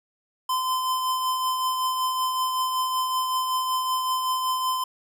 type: tone with tremolo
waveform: square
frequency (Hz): 1028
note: C6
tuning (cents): -31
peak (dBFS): -22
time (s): 0.49-4.84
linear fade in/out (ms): 5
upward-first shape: triangle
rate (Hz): 5.3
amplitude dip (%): 40
effects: none